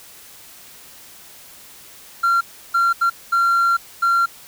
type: tone bursts at uneven times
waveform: triangle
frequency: 1375 Hz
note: F6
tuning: 27 cents flat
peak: -11 dBFS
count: 5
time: 2.23-2.41 / 2.74-2.93 / 3.01-3.1 / 3.32-3.77 / 4.02-4.26 s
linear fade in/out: 10 ms
effects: tanh soft clip ceiling -8 dBFS + white hiss -43 dBFS RMS until 4.47 s